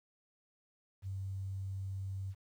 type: tone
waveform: sine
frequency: 96.3 Hz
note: G2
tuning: 30 cents flat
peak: -37 dBFS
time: 1.02-2.35 s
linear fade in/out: 50 ms
effects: 11-bit